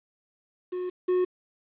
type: tone pair in turn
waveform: triangle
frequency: 362.8 / 364.1 Hz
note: F#4 / F#4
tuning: -34 / -28 cents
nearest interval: unison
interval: 6 cents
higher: second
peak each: -27 / -19 dBFS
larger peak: second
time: 0.72-0.9 / 1.08-1.25 s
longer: first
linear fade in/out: 10 ms
effects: resampled to 8000 Hz + 9-bit